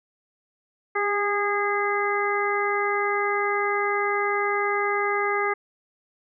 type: harmonic tone with a mistuned harmonic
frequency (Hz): 410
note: G#4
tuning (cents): -22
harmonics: 1 / 2 / 3 / 4 / 5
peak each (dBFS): -26 / -29 / -27 / -31 / -28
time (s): 0.95-5.54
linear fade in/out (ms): 10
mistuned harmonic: 1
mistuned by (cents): -24
effects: none